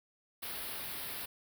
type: band-stop noise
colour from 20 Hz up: white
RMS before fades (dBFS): -41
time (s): 0.42-1.26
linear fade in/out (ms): 10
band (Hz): 4900 to 9700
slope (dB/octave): 48
effects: none